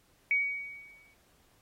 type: tone with exponential decay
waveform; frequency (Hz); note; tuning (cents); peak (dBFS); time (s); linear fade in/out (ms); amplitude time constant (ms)
sine; 2253; C#7; +28; -22; 0.31-1.14; 1; 180
effects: pink hiss -67 dBFS RMS until 1.61 s + AAC 48 kbps